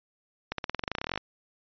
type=accelerating click train; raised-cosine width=0.3 ms; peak=-14 dBFS; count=19; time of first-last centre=0.52-1.176 s; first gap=63 ms; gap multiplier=0.93; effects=resampled to 11025 Hz